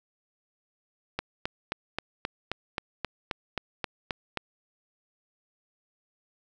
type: click train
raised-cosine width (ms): 0.3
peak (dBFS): -13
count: 13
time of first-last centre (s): 1.19-4.373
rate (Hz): 3.77
effects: none